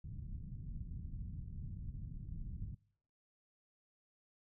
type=low-pass noise; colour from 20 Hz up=pink; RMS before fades=-45 dBFS; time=0.04-2.75 s; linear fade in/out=5 ms; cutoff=170 Hz; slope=24 dB/octave; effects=noise-tail reverb RT60 0.6 s tail -24 dB re dry